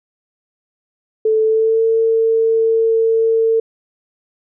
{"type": "tone with pitch glide", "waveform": "sine", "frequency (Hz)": [438.1, 450.4], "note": ["A4", "A4"], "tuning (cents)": [-7, 40], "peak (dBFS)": -11, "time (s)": [1.25, 3.6], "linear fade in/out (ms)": 5, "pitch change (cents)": 47, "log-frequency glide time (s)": [1.43, 1.83], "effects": []}